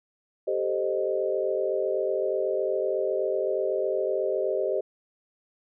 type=chord; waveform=sine; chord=A half-diminished seventh; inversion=third; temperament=equal with one note detuned; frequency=392 / 440 / 523.3 / 616.9 Hz; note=G4 / A4 / C5 / Eb5; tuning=0 / 0 / 0 / -15 cents; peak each=-28 / -33 / -29 / -29 dBFS; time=0.47-4.81 s; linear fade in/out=10 ms; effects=none